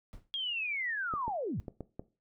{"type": "noise with exponential decay", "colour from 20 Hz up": "brown", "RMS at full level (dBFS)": -42, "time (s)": [0.13, 0.3], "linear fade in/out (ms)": 0, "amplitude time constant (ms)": 35}
{"type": "linear sweep", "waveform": "sine", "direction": "down", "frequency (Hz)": [3287, 70], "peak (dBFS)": -32, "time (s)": [0.34, 1.6], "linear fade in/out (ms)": 0}
{"type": "clicks", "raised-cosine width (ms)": 2, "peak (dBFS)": -26, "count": 5, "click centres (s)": [1.138, 1.28, 1.682, 1.807, 1.995]}
{"effects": ["noise-tail reverb RT60 0.3 s tail -17 dB re dry"]}